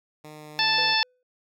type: tone with vibrato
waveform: 10% pulse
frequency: 152 Hz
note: D#3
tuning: 40 cents flat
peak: -33 dBFS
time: 0.24-0.94 s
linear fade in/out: 5 ms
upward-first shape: triangle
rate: 2.8 Hz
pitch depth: 9 cents each way
type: harmonic tone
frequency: 880 Hz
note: A5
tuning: in tune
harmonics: 1 / 2 / 3 / 4 / 5 / 6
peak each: -27 / -27 / -27 / -27 / -27 / -27 dBFS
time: 0.59-1.03 s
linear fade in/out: 0 ms
type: tone with exponential decay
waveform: triangle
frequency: 501 Hz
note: B4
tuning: 25 cents sharp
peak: -30 dBFS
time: 0.78-1.23 s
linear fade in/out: 2 ms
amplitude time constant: 96 ms
effects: none